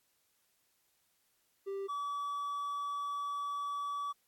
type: tone pair in turn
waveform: triangle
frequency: 392.9 / 1145.8 Hz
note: G4 / D6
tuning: +4 / -43 cents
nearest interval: octave + perfect fifth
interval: 1853 cents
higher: second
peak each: -34 / -33 dBFS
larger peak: second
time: 1.66-1.88 / 1.88-4.13 s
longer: second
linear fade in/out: 20 ms
effects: white hiss -75 dBFS RMS until 4.27 s + AAC 64 kbps